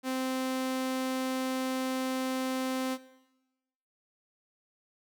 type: tone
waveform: sawtooth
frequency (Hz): 260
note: C4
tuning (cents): -11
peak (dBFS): -26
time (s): 0.03-2.98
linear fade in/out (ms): 50
effects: noise-tail reverb RT60 1.0 s tail -17 dB re dry